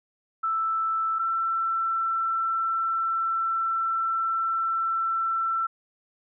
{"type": "tone pair in turn", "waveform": "sine", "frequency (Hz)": [1322, 1339.7], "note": ["E6", "E6"], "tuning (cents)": [5, 28], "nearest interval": "unison", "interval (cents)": 23, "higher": "second", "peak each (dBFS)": -23, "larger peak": "neither", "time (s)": [[0.43, 1.19], [1.19, 5.67]], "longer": "second", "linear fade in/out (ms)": 10, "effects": []}